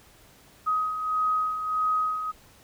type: beating tone pair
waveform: sine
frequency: 1258 / 1259.6 Hz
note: D#6 / D#6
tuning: +19 / +21 cents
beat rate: 1.6 Hz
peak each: -32 / -24 dBFS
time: 0.66-2.32 s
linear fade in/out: 20 ms
effects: pink hiss -55 dBFS RMS until 2.63 s